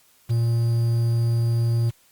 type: tone with quantisation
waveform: triangle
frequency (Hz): 116.54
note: A#2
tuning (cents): 0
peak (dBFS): -16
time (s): 0.29-1.91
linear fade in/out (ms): 20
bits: 7
effects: white hiss -58 dBFS RMS until 2.11 s + Opus 48 kbps